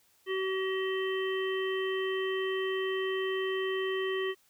harmonic tone with a mistuned harmonic, 380.3 Hz, F#4, 48 cents sharp, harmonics 1 / 3 / 5 / 7 / 8, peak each -30 / -41 / -37 / -46 / -41 dBFS, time 0.26-4.35 s, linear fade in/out 50 ms, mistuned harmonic 8, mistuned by +30 cents, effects white hiss -67 dBFS RMS until 4.49 s

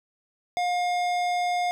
sine tone with tanh clipping, 712 Hz, F5, 33 cents sharp, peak -25 dBFS, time 0.57-1.71 s, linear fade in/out 0 ms, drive 17 dB, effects none

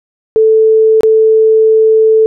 sine tone with dropouts, 440 Hz, A4, in tune, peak -4 dBFS, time 0.36-2.26 s, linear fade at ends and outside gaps 0 ms, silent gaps 1.008-1.033 s, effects none

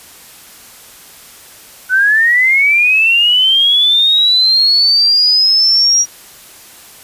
sine linear sweep, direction up, 1480 to 5730 Hz, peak -7 dBFS, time 1.89-6.06 s, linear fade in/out 50 ms, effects white hiss -38 dBFS RMS until 7.03 s + resampled to 32000 Hz

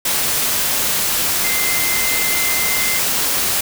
sine tone in noise, 2077 Hz, C7, 13 cents flat, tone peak -22 dBFS, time 1.44-2.99 s, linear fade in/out 5 ms, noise white, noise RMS -18 dBFS, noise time 0.05-3.61 s, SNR -7 dB, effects none

